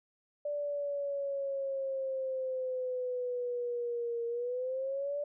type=exponential two-way sweep; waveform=sine; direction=down then up; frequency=586 to 466.2 to 586 Hz; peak=-32 dBFS; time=0.45-5.24 s; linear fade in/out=5 ms; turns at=4.26 s; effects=none